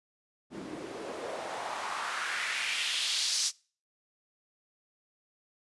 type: noise with band-pass filter sweep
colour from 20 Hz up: white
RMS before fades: -34 dBFS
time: 0.5-3.52 s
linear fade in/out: 50 ms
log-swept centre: 240 to 5700 Hz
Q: 2.2
effects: noise-tail reverb RT60 0.4 s tail -24 dB re dry + resampled to 24000 Hz